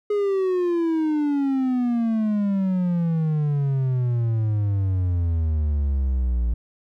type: exponential sweep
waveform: triangle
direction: down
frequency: 418.6 to 57.1 Hz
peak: -17 dBFS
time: 0.1-6.54 s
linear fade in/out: 5 ms
effects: none